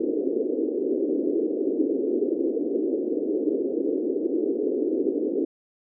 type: band-pass noise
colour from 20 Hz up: pink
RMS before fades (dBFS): -25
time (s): 0-5.45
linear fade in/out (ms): 5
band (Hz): 280 to 460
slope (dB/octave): 48
effects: none